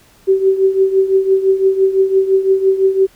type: tone with tremolo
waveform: sine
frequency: 384.3 Hz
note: G4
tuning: 34 cents flat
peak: -6 dBFS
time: 0.27-3.07 s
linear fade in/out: 20 ms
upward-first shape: triangle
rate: 5.9 Hz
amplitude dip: 80%
effects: pink hiss -49 dBFS RMS until 3.15 s